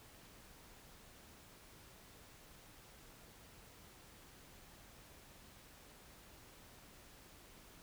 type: silence
effects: pink hiss -60 dBFS RMS until 7.82 s